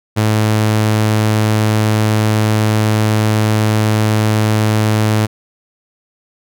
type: tone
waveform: sawtooth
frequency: 108 Hz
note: A2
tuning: 32 cents flat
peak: -7 dBFS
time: 0.16-5.27 s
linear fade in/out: 20 ms
effects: none